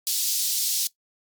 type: high-pass noise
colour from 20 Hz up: pink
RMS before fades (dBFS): -25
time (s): 0.07-0.87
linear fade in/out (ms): 0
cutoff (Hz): 4100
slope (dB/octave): 24
effects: noise-tail reverb RT60 0.1 s tail -18 dB re dry + Opus 48 kbps